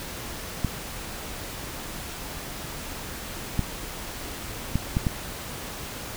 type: clicks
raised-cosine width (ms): 5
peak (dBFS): -10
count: 5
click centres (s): 0.647 / 3.593 / 4.756 / 4.969 / 5.068
effects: pink hiss -36 dBFS RMS until 6.16 s